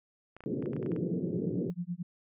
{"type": "clicks", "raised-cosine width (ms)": 0.5, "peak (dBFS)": -33, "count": 11, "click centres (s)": [0.366, 0.406, 0.438, 0.625, 0.659, 0.733, 0.765, 0.828, 0.862, 0.918, 0.963]}
{"type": "band-pass noise", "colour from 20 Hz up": "white", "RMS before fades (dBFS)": -34, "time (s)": [0.46, 1.7], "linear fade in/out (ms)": 0, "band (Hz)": [110, 440], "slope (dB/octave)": 48}
{"type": "tone with tremolo", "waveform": "sine", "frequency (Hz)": 175.4, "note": "F3", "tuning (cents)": 8, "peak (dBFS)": -30, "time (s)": [0.9, 2.03], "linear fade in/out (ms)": 10, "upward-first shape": "sine", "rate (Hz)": 9.1, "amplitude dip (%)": 100}
{"effects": []}